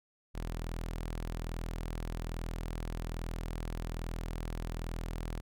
sawtooth tone, 41.2 Hz, E1, in tune, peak -32 dBFS, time 0.34-5.41 s, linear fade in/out 20 ms, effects none

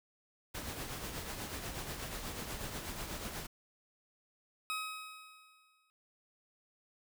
pink noise with tremolo, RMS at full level -40 dBFS, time 0.54-3.47 s, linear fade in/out 10 ms, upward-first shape triangle, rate 8.2 Hz, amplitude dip 50%
20% pulse tone with exponential decay, 1269 Hz, D#6, 34 cents sharp, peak -29 dBFS, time 4.7-5.9 s, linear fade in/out 0 ms, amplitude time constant 260 ms
effects none

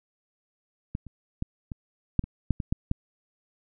clicks, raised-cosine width 5 ms, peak -18 / -30 / -16 / -22 / -8 / -24 / -10 / -18 / -12 / -12 dBFS, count 10, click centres 0.951 / 1.067 / 1.424 / 1.718 / 2.193 / 2.24 / 2.507 / 2.602 / 2.725 / 2.914 s, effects none

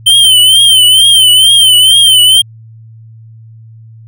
square tone with vibrato, 3098 Hz, G7, 21 cents flat, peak -3 dBFS, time 0.06-2.42 s, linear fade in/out 10 ms, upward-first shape triangle, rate 2.2 Hz, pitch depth 97 cents each way, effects added 112 Hz sine -31 dBFS peak until 4.07 s

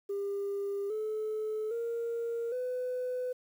sine tone with pitch steps, 400.6 / 431.8 / 465.5 / 501.8 Hz, G4 / A4 / A#4 / B4, +38 / -33 / -2 / +28 cents, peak -30 dBFS, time 0.09-3.33 s, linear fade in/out 10 ms, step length 810 ms, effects tanh soft clip ceiling -29 dBFS + 10-bit

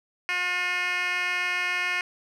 10% pulse tone with band-pass filter, 358.6 Hz, F4, 46 cents sharp, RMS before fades -27 dBFS, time 0.29-2.01 s, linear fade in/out 0 ms, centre 2400 Hz, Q 2.4, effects none

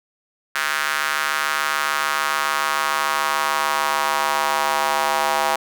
square tone with high-pass filter sweep, 73.42 Hz, D2, in tune, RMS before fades -21 dBFS, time 0.55-5.56 s, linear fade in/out 5 ms, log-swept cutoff 1500 to 820 Hz, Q 2.4, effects none

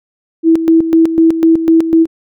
sine tone with tremolo, 326.7 Hz, E4, 15 cents flat, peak -4 dBFS, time 0.43-2.07 s, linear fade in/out 50 ms, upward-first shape square, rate 4 Hz, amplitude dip 65%, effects none

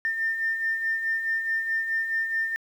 sine beating tone pair, 1800 / 1804.7 Hz, A6 / A6, +39 / +43 cents, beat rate 4.7 Hz, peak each -33 / -24 dBFS, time 0.05-2.56 s, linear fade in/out 0 ms, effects tanh soft clip ceiling -17 dBFS + 9-bit

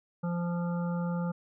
harmonic tone, 173.3 Hz, F3, 13 cents flat, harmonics 1 / 3 / 5 / 7 / 8, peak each -29 / -39 / -43 / -46 / -47 dBFS, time 0.23-1.32 s, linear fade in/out 10 ms, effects none

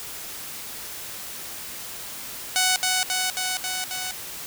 5% pulse tone with echo, 743 Hz, F#5, 7 cents sharp, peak -7 dBFS, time 2.56-2.76 s, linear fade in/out 0 ms, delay 270 ms, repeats 5, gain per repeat -2 dB, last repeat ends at 4.11 s, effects white hiss -36 dBFS RMS until 4.46 s

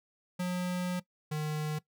square tone pair in turn, 180 / 152.65 Hz, F#3 / D#3, -47 / -33 cents, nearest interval minor third, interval 286 cents, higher first, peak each -31 / -32 dBFS, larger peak first, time 0.39-1 / 1.31-1.79 s, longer first, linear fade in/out 10 ms, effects noise-tail reverb RT60 0.1 s tail -19 dB re dry

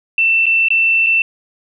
sine tone with dropouts, 2677 Hz, E7, 26 cents sharp, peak -10 dBFS, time 0.18-1.22 s, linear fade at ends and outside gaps 2 ms, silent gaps 0.458-0.465 / 0.685-0.704 / 1.063-1.067 s, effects none

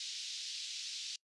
pink band-pass noise, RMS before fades -43 dBFS, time 0-1.16 s, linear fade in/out 2 ms, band 3400 to 5800 Hz, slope 24 dB/octave, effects noise-tail reverb RT60 0.1 s tail -25 dB re dry + resampled to 24000 Hz

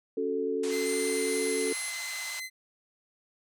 sine chord, F# minor, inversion second, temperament equal, 277.2 / 370 / 440 Hz, C#4 / F#4 / A4, 0 / 0 / 0 cents, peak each -34 / -34 / -29 dBFS, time 0.17-1.73 s, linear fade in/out 5 ms
white band-pass noise, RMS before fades -41 dBFS, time 0.63-2.4 s, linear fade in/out 5 ms, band 630 to 9400 Hz, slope 48 dB/octave
sawtooth tone with pitch glide, 2068 to 2049 Hz, C7 to C7, -21 to -37 cents, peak -32 dBFS, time 0.69-2.5 s, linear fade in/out 50 ms, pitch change -16 cents, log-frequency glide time 1.3-2.14 s
sine exponential sweep, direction up, 8870 to 10850 Hz, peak -36 dBFS, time 0.85-1.91 s, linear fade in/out 20 ms
effects none

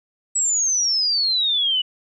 sine exponential sweep, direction down, 7902 to 2928 Hz, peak -17 dBFS, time 0.35-1.82 s, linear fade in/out 10 ms, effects none

